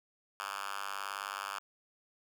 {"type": "tone with high-pass filter", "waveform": "5% pulse", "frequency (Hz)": 99, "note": "G2", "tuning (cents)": 18, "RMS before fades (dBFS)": -40, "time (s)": [0.4, 1.59], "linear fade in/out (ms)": 0, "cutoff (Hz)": 1300, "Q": 2.3, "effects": []}